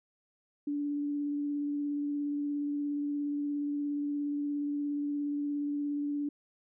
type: tone with vibrato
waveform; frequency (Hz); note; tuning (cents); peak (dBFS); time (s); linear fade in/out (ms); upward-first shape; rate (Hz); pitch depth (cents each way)
sine; 289.7; D4; -24; -30; 0.67-6.29; 5; sine; 17; 11
effects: none